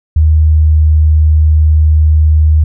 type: tone with pitch glide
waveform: sine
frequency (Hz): 77.78 to 77.29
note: D#2 to D#2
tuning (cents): 0 to -11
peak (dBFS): -4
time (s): 0.16-2.64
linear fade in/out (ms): 5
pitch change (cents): -11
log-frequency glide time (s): 0.4-0.8
effects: none